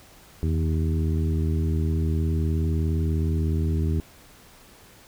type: harmonic tone with a mistuned harmonic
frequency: 79.6 Hz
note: D#2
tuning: 40 cents sharp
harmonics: 1 / 2 / 3 / 4 / 5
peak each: -22 / -28 / -32 / -34 / -36 dBFS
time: 0.43-4 s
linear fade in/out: 0 ms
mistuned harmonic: 1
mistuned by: +62 cents
effects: pink hiss -51 dBFS RMS until 5.07 s